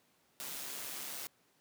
white noise with amplitude modulation, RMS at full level -41 dBFS, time 0.4-1.27 s, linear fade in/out 0 ms, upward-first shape sine, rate 137 Hz, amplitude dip 40%, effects pink hiss -71 dBFS RMS until 1.6 s + high-pass 150 Hz 12 dB/octave

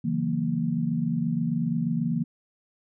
sine chord, F# dominant seventh, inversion second, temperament equal, 138.59 / 164.81 / 185 / 233.1 Hz, C#3 / E3 / F#3 / A#3, 0 / 0 / 0 / 0 cents, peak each -33 / -27 / -33 / -27 dBFS, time 0.04-2.24 s, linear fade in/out 10 ms, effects none

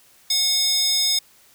square tone with high-pass filter, 728 Hz, F#5, 28 cents flat, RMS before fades -20 dBFS, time 0.3-1.19 s, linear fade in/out 5 ms, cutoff 4500 Hz, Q 5.7, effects white hiss -54 dBFS RMS until 1.54 s

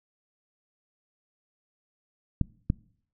clicks, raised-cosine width 5 ms, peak -11 dBFS, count 2, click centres 2.413 / 2.701 s, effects noise-tail reverb RT60 0.6 s tail -24 dB re dry

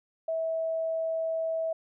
sine tone, 650 Hz, E5, 24 cents flat, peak -27 dBFS, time 0.28-1.73 s, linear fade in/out 5 ms, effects none

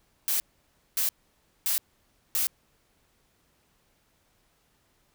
blue noise bursts, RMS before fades -26 dBFS, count 4, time 0.28-2.47 s, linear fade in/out 0 ms, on 120 ms, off 570 ms, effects pink hiss -68 dBFS RMS until 5.14 s

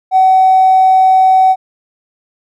triangle tone with tanh clipping, 755 Hz, F#5, 35 cents sharp, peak -4 dBFS, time 0.11-1.56 s, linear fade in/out 50 ms, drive 1 dB, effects none

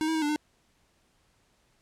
square tone with pitch steps, 312.9 / 321.4 / 316.3 / 294.2 / 301.7 Hz, D#4 / E4 / D#4 / D4 / D4, +10 / -44 / +29 / +3 / +47 cents, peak -26 dBFS, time 0.01-0.36 s, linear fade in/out 0 ms, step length 70 ms, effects pink hiss -68 dBFS RMS until 1.81 s + low-pass 10000 Hz 12 dB/octave

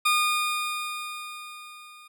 20% pulse tone with level ramp, 1221 Hz, D#6, 33 cents flat, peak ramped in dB -14 to -42 dBFS, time 0.05-2.08 s, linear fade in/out 10 ms, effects none

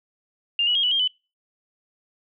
sine tone with pitch steps, 2805 / 2928 / 3246 / 2960 / 3208 / 3002 Hz, F7 / F#7 / G#7 / F#7 / G7 / F#7, +7 / -19 / -40 / 0 / +39 / +24 cents, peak -18 dBFS, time 0.59-1.076 s, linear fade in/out 2 ms, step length 81 ms, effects noise-tail reverb RT60 0.3 s tail -25 dB re dry

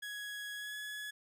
30% pulse tone with pitch glide, 1669 to 1693.3 Hz, G#6 to G#6, +8 to +33 cents, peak -38 dBFS, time 0.02-1.11 s, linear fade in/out 10 ms, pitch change +25 cents, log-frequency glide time 0.55-0.75 s, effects none

